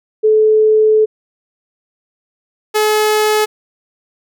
sine / sawtooth tone pair in turn, 432.8 / 427.1 Hz, A4 / G#4, -29 / +48 cents, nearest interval unison, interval 23 cents, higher first, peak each -7 dBFS, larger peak neither, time 0.23-1.06 / 2.74-3.46 s, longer first, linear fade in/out 20 ms, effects none

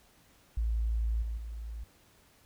sine tone with level steps, 56 Hz, A1, 31 cents sharp, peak -27 / -32 / -37 dBFS, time 0.57-1.84 s, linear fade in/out 5 ms, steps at 1.22 / 1.37 s, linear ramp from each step 5 ms, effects pink hiss -63 dBFS RMS until 2.45 s

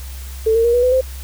sine tone with pitch steps, 442.9 / 457.2 / 472 / 487.2 / 502.9 / 519.1 Hz, A4 / A#4 / A#4 / B4 / B4 / C5, +11 / -34 / +22 / -24 / +31 / -14 cents, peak -11 dBFS, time 0.46-1.012 s, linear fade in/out 10 ms, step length 92 ms, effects added 66 Hz sine -28 dBFS peak until 1.23 s + white hiss -39 dBFS RMS until 1.23 s

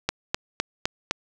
click train, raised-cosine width 0.2 ms, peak -5 dBFS, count 5, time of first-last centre 0.09-1.11 s, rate 3.92 Hz, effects none

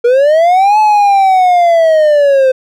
triangle linear two-way sweep, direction up then down, 466.2 to 864 to 514 Hz, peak -3 dBFS, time 0.04-2.52 s, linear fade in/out 10 ms, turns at 0.79 s, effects none

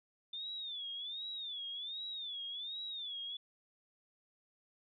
sine tone with vibrato, 3552 Hz, A7, 16 cents sharp, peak -40 dBFS, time 0.33-3.37 s, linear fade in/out 5 ms, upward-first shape sine, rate 1.3 Hz, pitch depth 150 cents each way, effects none

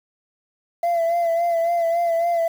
sine tone with vibrato, 678 Hz, E5, 49 cents sharp, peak -15 dBFS, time 0.83-2.48 s, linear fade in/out 5 ms, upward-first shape sine, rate 3.6 Hz, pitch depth 37 cents each way, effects tanh soft clip ceiling -16 dBFS + 7-bit

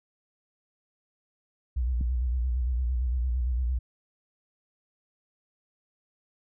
sine tone with vibrato, 61.74 Hz, B1, in tune, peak -24 dBFS, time 1.76-3.79 s, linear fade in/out 10 ms, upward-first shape square, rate 8.8 Hz, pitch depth 77 cents each way
click, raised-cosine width 5 ms, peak -21 dBFS, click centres 2.011 s
effects none

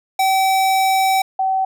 square / sine tone pair in turn, 767 / 763.9 Hz, G5 / G5, -38 / -45 cents, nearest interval unison, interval 7 cents, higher first, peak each -14 / -15 dBFS, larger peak first, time 0.19-1.22 / 1.39-1.65 s, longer first, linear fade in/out 5 ms, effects none

